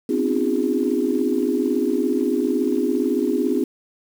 sine tone cluster, 250.6 / 268.4 / 304.8 / 351.9 / 409.9 Hz, B3 / C4 / D#4 / F4 / G#4, +25 / +44 / -36 / +13 / -23 cents, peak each -24 dBFS, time 0.09-3.64 s, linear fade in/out 5 ms, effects tanh soft clip ceiling -6 dBFS + 7-bit

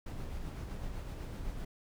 brown noise with tremolo, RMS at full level -39 dBFS, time 0.06-1.65 s, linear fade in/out 5 ms, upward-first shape sine, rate 7.9 Hz, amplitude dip 30%, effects none

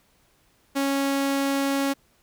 sawtooth tone, 276 Hz, C#4, 7 cents flat, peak -18 dBFS, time 0.75-1.94 s, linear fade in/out 20 ms, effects pink hiss -63 dBFS RMS until 2.22 s

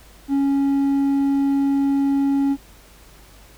sine tone with hard clipping, 277.2 Hz, C#4, in tune, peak -17 dBFS, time 0.28-2.57 s, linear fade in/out 50 ms, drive 3 dB, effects added 50 Hz sine -48 dBFS peak until 3.57 s + pink hiss -49 dBFS RMS until 3.57 s

